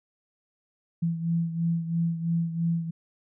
sine beating tone pair, 166.7 / 169.7 Hz, E3 / F3, +20 / -49 cents, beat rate 3 Hz, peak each -25 / -31 dBFS, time 1.02-2.91 s, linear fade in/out 10 ms, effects none

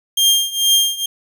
sawtooth tone with tremolo, 3202 Hz, G7, 36 cents sharp, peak -6 dBFS, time 0.17-1.06 s, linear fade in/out 5 ms, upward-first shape triangle, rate 2.2 Hz, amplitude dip 90%, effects none

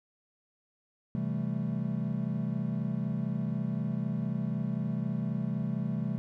triangle chord, A minor seventh, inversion first, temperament equal, 130.81 / 164.81 / 196 / 220 Hz, C3 / E3 / G3 / A3, 0 / 0 / 0 / 0 cents, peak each -33 dBFS, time 1.15-6.18 s, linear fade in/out 0 ms, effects none

